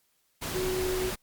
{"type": "tone in noise", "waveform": "sine", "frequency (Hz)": 370, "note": "F#4", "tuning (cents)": 0, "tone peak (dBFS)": -28, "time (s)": [0.54, 1.11], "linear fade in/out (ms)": 20, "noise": "pink", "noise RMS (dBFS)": -34, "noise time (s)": [0.41, 1.16], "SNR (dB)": 3, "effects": ["white hiss -71 dBFS RMS until 1.22 s", "Opus 48 kbps"]}